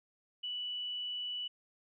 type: tone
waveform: sine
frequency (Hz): 2960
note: F#7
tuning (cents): 0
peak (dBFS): -36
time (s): 0.43-1.48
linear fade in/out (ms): 10
effects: none